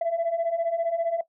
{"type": "beating tone pair", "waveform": "sine", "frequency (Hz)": [659.3, 674.3], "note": ["E5", "E5"], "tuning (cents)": [0, 39], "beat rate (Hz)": 15, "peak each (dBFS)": [-26, -24], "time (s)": [0.01, 1.21], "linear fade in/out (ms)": 5, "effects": ["noise-tail reverb RT60 0.1 s tail -17 dB re dry", "tanh soft clip ceiling -19 dBFS"]}